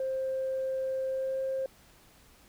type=tone with pitch glide; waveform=sine; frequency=527 to 530.7 Hz; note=C5 to C5; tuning=+12 to +24 cents; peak=-28 dBFS; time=0-1.66 s; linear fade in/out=2 ms; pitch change=+12 cents; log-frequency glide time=1.08-1.4 s; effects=tanh soft clip ceiling -25 dBFS + pink hiss -59 dBFS RMS until 2.48 s